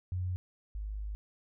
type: tone pair in turn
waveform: sine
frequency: 91.1 / 51.63 Hz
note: F#2 / G#1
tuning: -26 / -9 cents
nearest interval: minor seventh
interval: 983 cents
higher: first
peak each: -31 / -35 dBFS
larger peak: first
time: 0.12-0.36 / 0.75-1.15 s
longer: second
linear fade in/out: 0 ms
effects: none